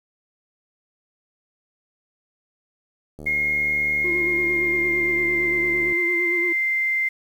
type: click train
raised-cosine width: 2 ms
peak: -25 dBFS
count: 206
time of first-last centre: 3.19-5.923 s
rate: 75 Hz
type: tone with pitch glide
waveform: sine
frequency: 2145 to 2088 Hz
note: C7 to C7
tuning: +42 to -4 cents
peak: -19 dBFS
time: 3.26-7.09 s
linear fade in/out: 10 ms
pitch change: -46 cents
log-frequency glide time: 4.12-5.55 s
type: tone with vibrato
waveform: triangle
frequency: 349.2 Hz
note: F4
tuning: in tune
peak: -24 dBFS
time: 4.04-6.53 s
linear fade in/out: 10 ms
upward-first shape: sine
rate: 8.8 Hz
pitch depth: 55 cents each way
effects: 8-bit